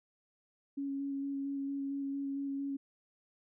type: tone with vibrato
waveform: sine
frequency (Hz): 277.2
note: C#4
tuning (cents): 0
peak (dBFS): -34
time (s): 0.77-2.77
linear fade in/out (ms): 10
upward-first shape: square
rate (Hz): 4.4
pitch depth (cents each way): 10
effects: none